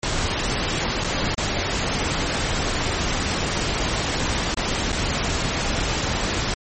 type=noise with dropouts; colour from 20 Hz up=pink; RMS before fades=-23 dBFS; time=0.03-6.54 s; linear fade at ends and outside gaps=2 ms; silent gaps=1.039-1.044 / 1.346-1.379 / 4.544-4.571 / 4.92-4.927 s; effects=MP3 32 kbps